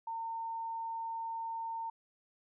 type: tone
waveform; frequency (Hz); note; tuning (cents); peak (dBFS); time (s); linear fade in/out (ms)
sine; 910; A#5; -42; -36; 0.07-1.9; 5
effects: none